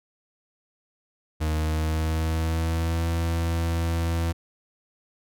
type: tone with pitch glide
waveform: 40% pulse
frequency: 77.78 to 83.36 Hz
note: D#2 to E2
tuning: 0 to +20 cents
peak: -22 dBFS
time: 1.4-4.33 s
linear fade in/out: 20 ms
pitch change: +120 cents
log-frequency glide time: 1.57-3.09 s
effects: none